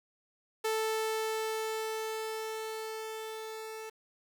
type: tone with level ramp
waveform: sawtooth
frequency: 440 Hz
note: A4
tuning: in tune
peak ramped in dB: -25 to -37 dBFS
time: 0.64-3.9 s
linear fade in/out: 10 ms
effects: 9-bit